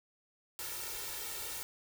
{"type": "noise with comb filter", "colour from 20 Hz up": "white", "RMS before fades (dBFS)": -41, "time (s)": [0.59, 1.63], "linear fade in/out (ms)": 0, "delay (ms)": 2.2, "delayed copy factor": 0.8, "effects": []}